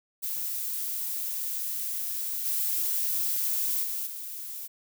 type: noise with level steps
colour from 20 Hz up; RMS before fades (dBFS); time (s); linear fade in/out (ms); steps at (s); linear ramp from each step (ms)
violet; -32 / -28 / -32 / -38; 0.22-4.68; 20; 2.45 / 3.83 / 4.06; 10
effects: none